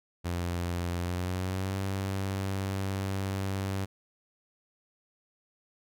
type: tone with pitch glide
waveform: sawtooth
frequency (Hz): 87.31 to 96.88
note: F2 to G2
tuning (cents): 0 to -20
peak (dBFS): -26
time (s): 0.24-3.86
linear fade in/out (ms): 20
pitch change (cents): +180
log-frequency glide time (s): 0.98-1.76
effects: none